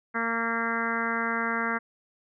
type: harmonic tone with a mistuned harmonic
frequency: 230 Hz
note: A#3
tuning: 23 cents flat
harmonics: 1 / 2 / 3 / 4 / 5 / 6 / 7 / 8 / 9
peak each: -33 / -36 / -38 / -36 / -34 / -32 / -32 / -36 / -36 dBFS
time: 0.14-1.79 s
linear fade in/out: 20 ms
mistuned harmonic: 9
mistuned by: -26 cents
effects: none

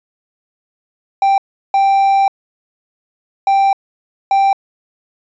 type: tone bursts at uneven times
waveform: triangle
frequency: 785 Hz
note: G5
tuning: 2 cents sharp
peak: -7 dBFS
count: 4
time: 1.22-1.38 / 1.74-2.28 / 3.47-3.73 / 4.31-4.53 s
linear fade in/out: 2 ms
effects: resampled to 16000 Hz

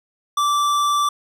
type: tone with tanh clipping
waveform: sine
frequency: 1167 Hz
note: D6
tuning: 11 cents flat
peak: -18 dBFS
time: 0.37-1.09 s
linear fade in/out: 5 ms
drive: 17 dB
effects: none

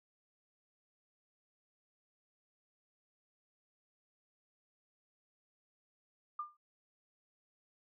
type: tone with exponential decay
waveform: sine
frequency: 1200 Hz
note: D6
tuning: 37 cents sharp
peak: -34 dBFS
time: 6.39-6.57 s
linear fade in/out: 5 ms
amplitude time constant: 38 ms
effects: none

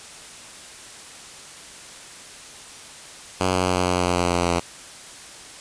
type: tone with pitch steps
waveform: 5% pulse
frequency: 92.5 / 91.65 / 90.81 / 89.97 / 89.14 / 88.32 / 87.51 / 86.71 Hz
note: F#2 / F#2 / F#2 / F#2 / F2 / F2 / F2 / F2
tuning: 0 / -16 / -32 / -48 / +36 / +20 / +4 / -12 cents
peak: -8 dBFS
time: 3.4-4.6 s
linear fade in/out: 10 ms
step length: 150 ms
effects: white hiss -41 dBFS RMS until 5.6 s + resampled to 22050 Hz

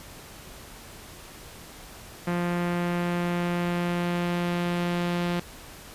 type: tone with low-pass filter sweep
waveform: sawtooth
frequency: 174.61 Hz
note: F3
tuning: in tune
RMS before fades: -27 dBFS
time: 2.27-5.4 s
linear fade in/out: 5 ms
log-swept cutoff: 2100 to 3600 Hz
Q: 1.2
effects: pink hiss -45 dBFS RMS until 5.94 s + resampled to 32000 Hz

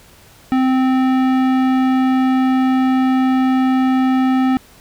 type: tone with tanh clipping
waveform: sine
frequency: 260 Hz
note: C4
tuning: 11 cents flat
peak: -14 dBFS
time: 0.52-4.57 s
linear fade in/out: 0 ms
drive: 17 dB
effects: pink hiss -46 dBFS RMS until 4.8 s

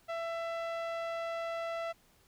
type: tone with low-pass filter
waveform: sawtooth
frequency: 667 Hz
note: E5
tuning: 20 cents sharp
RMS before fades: -37 dBFS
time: 0.08-1.93 s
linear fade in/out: 20 ms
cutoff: 2800 Hz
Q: 0.62
effects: pink hiss -66 dBFS RMS until 2.27 s

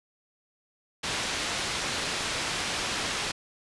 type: low-pass noise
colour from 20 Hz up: white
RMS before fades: -31 dBFS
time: 1.03-3.32 s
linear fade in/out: 10 ms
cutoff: 4700 Hz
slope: 12 dB/octave
effects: resampled to 24000 Hz

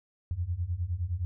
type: beating tone pair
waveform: sine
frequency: 82.41 / 92.11 Hz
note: E2 / F#2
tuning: 0 / -7 cents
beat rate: 9.7 Hz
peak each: -33 / -31 dBFS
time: 0.31-1.25 s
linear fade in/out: 0 ms
effects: none

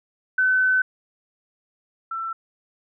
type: tone pair in turn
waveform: sine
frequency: 1516 / 1338.6 Hz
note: F#6 / E6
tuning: +42 / +26 cents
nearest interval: major second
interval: 216 cents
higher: first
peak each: -16 / -26 dBFS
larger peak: first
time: 0.38-0.82 / 2.11-2.33 s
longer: first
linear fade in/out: 5 ms
effects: none

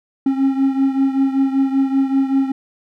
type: beating tone pair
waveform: triangle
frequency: 269 / 274.2 Hz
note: C4 / C#4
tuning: +48 / -19 cents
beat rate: 5.2 Hz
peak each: -13 / -18 dBFS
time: 0.26-2.52 s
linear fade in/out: 5 ms
effects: none

